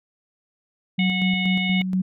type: tone with tremolo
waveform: sine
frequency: 186.2 Hz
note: F#3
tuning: 11 cents sharp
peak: -18 dBFS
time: 0.98-2.02 s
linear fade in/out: 10 ms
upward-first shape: square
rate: 4.2 Hz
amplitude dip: 45%
type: harmonic tone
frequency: 731 Hz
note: F#5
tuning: 21 cents flat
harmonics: 1 / 3 / 4 / 5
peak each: -36 / -25 / -30 / -32 dBFS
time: 0.99-1.82 s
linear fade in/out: 2 ms
effects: none